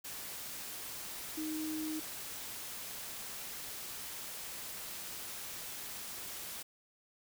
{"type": "tone in noise", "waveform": "sine", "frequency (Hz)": 311.5, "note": "D#4", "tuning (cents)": 2, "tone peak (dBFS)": -36, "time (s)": [1.37, 2], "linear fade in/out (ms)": 10, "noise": "white", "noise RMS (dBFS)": -44, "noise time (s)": [0.04, 6.63], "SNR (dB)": 5, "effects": []}